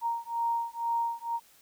sine beating tone pair, 930 / 932.1 Hz, A#5 / A#5, -4 / 0 cents, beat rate 2.1 Hz, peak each -31 dBFS, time 0.01-1.4 s, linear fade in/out 50 ms, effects white hiss -60 dBFS RMS until 1.61 s

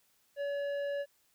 sine tone with tanh clipping, 568 Hz, C#5, 42 cents sharp, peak -34 dBFS, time 0.36-1.06 s, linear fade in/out 50 ms, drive 10 dB, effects white hiss -71 dBFS RMS until 1.34 s

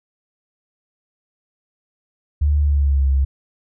sine tone with pitch glide, 73.42 to 67.72 Hz, D2 to C#2, 0 to -40 cents, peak -13 dBFS, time 2.41-3.25 s, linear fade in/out 10 ms, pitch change -140 cents, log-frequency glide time 2.6-3.07 s, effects none

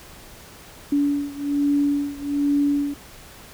sine beating tone pair, 285.9 / 287.1 Hz, D4 / D4, -46 / -39 cents, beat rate 1.2 Hz, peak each -21 / -23 dBFS, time 0.92-2.94 s, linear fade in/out 5 ms, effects pink hiss -44 dBFS RMS until 3.53 s

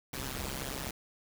pink noise with amplitude modulation, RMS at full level -34 dBFS, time 0.13-0.91 s, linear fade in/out 5 ms, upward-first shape sine, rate 133 Hz, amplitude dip 95%, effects none

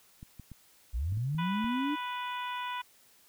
clicks, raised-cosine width 5 ms, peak -33 dBFS, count 7, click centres 0.229 / 0.397 / 0.517 / 1.124 / 1.173 / 1.348 / 1.644 s
sine linear sweep, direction up, 50.2 to 303.9 Hz, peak -29 dBFS, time 0.93-1.96 s, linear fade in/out 20 ms
harmonic tone, 493.6 Hz, B4, 1 cent flat, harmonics 2 / 3 / 4 / 5 / 6 / 7, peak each -35 / -43 / -46 / -44 / -46 / -47 dBFS, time 1.38-2.82 s, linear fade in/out 10 ms
effects white hiss -62 dBFS RMS until 3.28 s

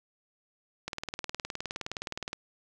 click train, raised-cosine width 0.2 ms, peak -17 dBFS, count 29, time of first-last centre 0.88-2.331 s, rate 19.3 Hz, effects none

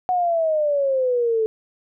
sine exponential sweep, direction down, 740 to 434.4 Hz, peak -17 dBFS, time 0.09-1.46 s, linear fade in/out 0 ms, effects none

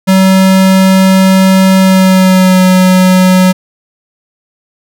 square tone with pitch glide, 189.8 to 185.04 Hz, F#3 to F#3, +44 to 0 cents, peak -4 dBFS, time 0.07-3.53 s, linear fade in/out 20 ms, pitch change -44 cents, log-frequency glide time 1.79-2.61 s, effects none

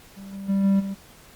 triangle tone with level steps, 196 Hz, G3, in tune, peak -35 / -30 / -17 / -14 / -25 dBFS, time 0.16-0.95 s, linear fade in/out 20 ms, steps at 0.32 / 0.48 / 0.63 / 0.79 s, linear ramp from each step 20 ms, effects pink hiss -50 dBFS RMS until 1.35 s + Opus 48 kbps

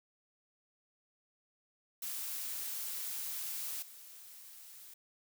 blue noise with level steps, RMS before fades -40 / -53 dBFS, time 2.02-4.94 s, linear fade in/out 5 ms, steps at 3.82 s, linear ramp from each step 5 ms, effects none

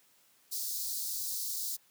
white high-pass noise, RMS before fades -36 dBFS, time 0.51-1.77 s, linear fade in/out 20 ms, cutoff 4100 Hz, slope 48 dB/octave, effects white hiss -66 dBFS RMS until 1.9 s + high-pass 100 Hz 12 dB/octave

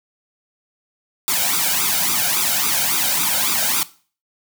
white noise with flanger, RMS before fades -19 dBFS, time 1.28-3.83 s, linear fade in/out 0 ms, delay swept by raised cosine 0.82 to 1.35 ms, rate 3.6 Hz, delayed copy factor +0.85, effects noise-tail reverb RT60 0.4 s tail -18 dB re dry + high-pass 150 Hz 12 dB/octave

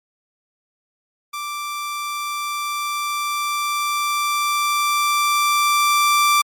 sawtooth tone with level ramp, 1174.7 Hz, D6, in tune, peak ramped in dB -22 to -9 dBFS, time 1.33-6.42 s, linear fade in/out 10 ms, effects MP3 64 kbps

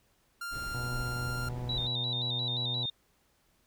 45% pulse tone, 1394 Hz, F6, 4 cents flat, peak -36 dBFS, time 0.41-1.49 s, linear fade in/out 5 ms
brown noise, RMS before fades -41 dBFS, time 0.5-1.9 s, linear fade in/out 50 ms
harmonic tone, 123 Hz, B2, 7 cents flat, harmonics 1 / 2 / 3 / 4 / 5 / 6 / 7 / 8, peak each -35 / -46 / -50 / -50 / -53 / -52 / -52 / -55 dBFS, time 0.74-2.86 s, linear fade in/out 5 ms
sine tone with vibrato, 3778 Hz, A#7, 22 cents sharp, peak -31 dBFS, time 1.69-2.9 s, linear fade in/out 5 ms, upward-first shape square, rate 5.7 Hz, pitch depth 60 cents each way
effects pink hiss -70 dBFS RMS until 3.66 s

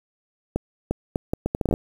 accelerating click train, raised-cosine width 2 ms, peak -9 dBFS, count 12, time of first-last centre 0.56-1.739 s, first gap 350 ms, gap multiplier 0.71, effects 7-bit

